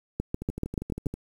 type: two click trains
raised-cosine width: 3 ms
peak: -21 / -14 dBFS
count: 10 / 7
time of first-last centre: 0.42-1.14 / 0.2-1.067 s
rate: 12.5 / 6.92 Hz
effects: 8-bit